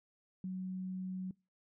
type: tone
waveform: sine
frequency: 186.1 Hz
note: F#3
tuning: 10 cents sharp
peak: -37 dBFS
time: 0.44-1.31 s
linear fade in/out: 2 ms
effects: noise-tail reverb RT60 0.3 s tail -25 dB re dry